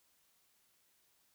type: silence
effects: white hiss -73 dBFS RMS until 1.34 s